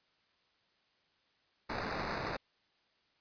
white noise with sample-and-hold, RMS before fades -38 dBFS, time 1.69-2.37 s, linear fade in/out 10 ms, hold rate 3150 Hz, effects white hiss -73 dBFS RMS until 3.2 s + resampled to 11025 Hz

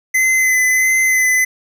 square tone with vibrato, 2037 Hz, C7, 47 cents flat, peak -12 dBFS, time 0.14-1.45 s, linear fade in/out 10 ms, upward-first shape sine, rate 1.5 Hz, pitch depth 18 cents each way, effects none

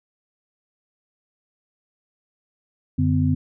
sine tone cluster, 92.2 / 146 / 253.8 Hz, F#2 / D3 / B3, -6 / -10 / +47 cents, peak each -21 dBFS, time 2.98-3.35 s, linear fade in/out 10 ms, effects none

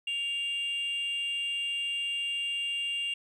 sine tone with frequency modulation, 2794 Hz, F7, in tune, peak -27 dBFS, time 0.07-3.14 s, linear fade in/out 5 ms, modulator 518 Hz, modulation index 0.28, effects tanh soft clip ceiling -28 dBFS + 11-bit

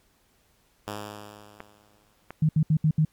5% pulse tone with exponential decay, 104.3 Hz, G#2, 8 cents sharp, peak -20 dBFS, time 0.87-2.3 s, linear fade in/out 5 ms, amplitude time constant 310 ms
clicks, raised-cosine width 0.5 ms, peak -22 dBFS, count 2, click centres 1.604 / 2.306 s
sine tone bursts, 155.56 Hz, D#3, in tune, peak -17 dBFS, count 5, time 2.42-3.05 s, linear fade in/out 5 ms, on 70 ms, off 70 ms
effects pink hiss -65 dBFS RMS until 3.12 s + MP3 96 kbps

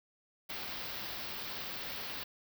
white band-stop noise, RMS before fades -41 dBFS, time 0.49-2.24 s, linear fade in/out 10 ms, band 5200 to 16000 Hz, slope 48 dB/octave, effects none

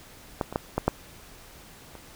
clicks, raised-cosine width 1 ms, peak -11 / -21 / -10 / -10 / -6 / -28 dBFS, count 6, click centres 0.412 / 0.526 / 0.559 / 0.78 / 0.88 / 1.953 s, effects pink hiss -49 dBFS RMS until 2.15 s

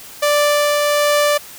sawtooth tone with tremolo, 587.3 Hz, D5, in tune, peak -8 dBFS, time 0.22-1.38 s, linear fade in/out 10 ms, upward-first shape triangle, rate 1.3 Hz, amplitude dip 25%, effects white hiss -37 dBFS RMS until 1.58 s

